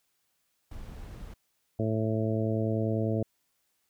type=noise; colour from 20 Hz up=brown; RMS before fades=-42 dBFS; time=0.71-1.34 s; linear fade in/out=5 ms
type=harmonic tone; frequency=110.1 Hz; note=A2; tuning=2 cents sharp; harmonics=1 / 2 / 3 / 4 / 5 / 6; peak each=-29 / -32 / -34 / -35 / -36 / -37 dBFS; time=1.79-3.23 s; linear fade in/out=5 ms
effects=white hiss -75 dBFS RMS until 3.89 s